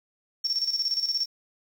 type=tone with tremolo; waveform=sine; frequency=5470 Hz; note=F8; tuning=37 cents flat; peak=-22 dBFS; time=0.44-1.26 s; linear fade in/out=10 ms; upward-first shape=square; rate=17 Hz; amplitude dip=65%; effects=8-bit